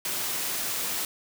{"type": "high-pass noise", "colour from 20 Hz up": "white", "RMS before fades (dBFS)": -30, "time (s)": [0.05, 1.05], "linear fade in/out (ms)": 2, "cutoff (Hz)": 110, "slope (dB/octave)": 12, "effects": []}